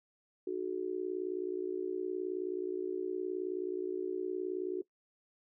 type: tone with amplitude modulation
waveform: sine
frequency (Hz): 370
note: F#4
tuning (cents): 0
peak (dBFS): -29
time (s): 0.47-4.82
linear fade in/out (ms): 5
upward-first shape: sine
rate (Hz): 59.1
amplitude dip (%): 90
effects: noise-tail reverb RT60 0.1 s tail -20 dB re dry